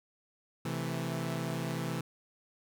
sawtooth chord, A minor, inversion first, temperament equal, 130.81 / 164.81 / 220 Hz, C3 / E3 / A3, 0 / 0 / 0 cents, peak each -33 / -32 / -37 dBFS, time 0.65-2.01 s, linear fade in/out 5 ms, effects none

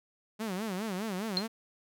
sawtooth tone with vibrato, 202.1 Hz, G#3, 47 cents flat, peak -29 dBFS, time 0.39-1.48 s, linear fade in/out 20 ms, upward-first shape sine, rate 4.9 Hz, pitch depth 200 cents each way
sine tone with exponential decay, 4186 Hz, C8, in tune, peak -22 dBFS, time 1.37-1.45 s, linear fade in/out 0 ms, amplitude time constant 17 ms
effects none

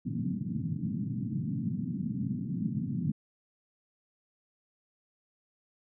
white band-pass noise, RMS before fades -33 dBFS, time 0.05-3.12 s, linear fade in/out 10 ms, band 110 to 250 Hz, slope 48 dB/octave, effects none

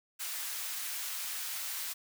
white high-pass noise, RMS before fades -38 dBFS, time 0.19-1.94 s, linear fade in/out 20 ms, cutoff 1100 Hz, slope 12 dB/octave, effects none

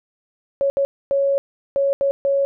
sine tone bursts at uneven times, 554.4 Hz, C#5, in tune, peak -15 dBFS, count 6, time 0.61-0.7 / 0.77-0.85 / 1.11-1.38 / 1.76-1.93 / 2.01-2.11 / 2.25-2.45 s, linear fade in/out 0 ms, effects none

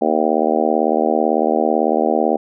harmonic tone, 78 Hz, D#2, 5 cents sharp, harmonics 3 / 4 / 5 / 6 / 7 / 8 / 9 / 10, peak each -22 / -22 / -22 / -22 / -22 / -22 / -22 / -22 dBFS, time 0.01-2.37 s, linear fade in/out 10 ms, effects none

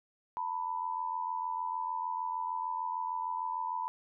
sine tone pair together, 901.2 / 987.8 Hz, A5 / B5, +41 / 0 cents, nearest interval major second, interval 159 cents, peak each -37 / -34 dBFS, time 0.37-3.88 s, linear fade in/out 0 ms, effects none

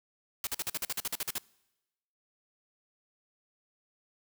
white noise bursts, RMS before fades -33 dBFS, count 13, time 0.44-1.382 s, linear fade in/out 2 ms, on 30 ms, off 46 ms, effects noise-tail reverb RT60 1.0 s tail -24 dB re dry

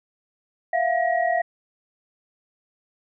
sine tone cluster, 668 / 708 / 1902 Hz, E5 / F5 / A#6, +23 / +23 / +34 cents, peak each -23 / -22 / -27 dBFS, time 0.73-1.42 s, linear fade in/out 5 ms, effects none

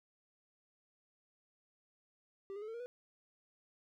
triangle tone with pitch steps, 392 / 410.3 / 429.5 / 449.5 / 470.5 / 492.5 Hz, G4 / G#4 / A4 / A4 / A#4 / B4, 0 / -21 / -42 / +37 / +16 / -5 cents, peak -40 dBFS, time 2.5-2.86 s, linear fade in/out 0 ms, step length 60 ms, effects none

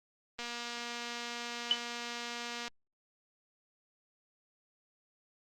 click train, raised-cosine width 0.2 ms, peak -23 dBFS, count 546, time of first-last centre 0.39-2.68 s, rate 238 Hz
sine tone with exponential decay, 3002 Hz, F#7, 24 cents sharp, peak -20 dBFS, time 1.71-1.8 s, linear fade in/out 1 ms, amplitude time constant 18 ms
effects Opus 24 kbps

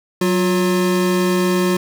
square tone pair together, 185 / 356.6 Hz, F#3 / F4, 0 / +36 cents, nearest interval major seventh, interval 1136 cents, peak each -18 dBFS, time 0.21-1.77 s, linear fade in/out 5 ms, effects none

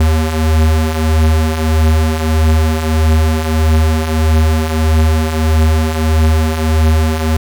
square beating tone pair, 77.78 / 79.38 Hz, D#2 / D#2, 0 / +35 cents, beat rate 1.6 Hz, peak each -17 / -11 dBFS, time 0-7.37 s, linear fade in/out 5 ms, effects none

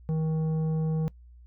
sine tone with tanh clipping, 158.5 Hz, D#3, 32 cents sharp, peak -26 dBFS, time 0.09-1.08 s, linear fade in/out 0 ms, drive 9 dB, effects noise-tail reverb RT60 0.1 s tail -22 dB re dry + added 60 Hz sine -48 dBFS peak until 1.46 s

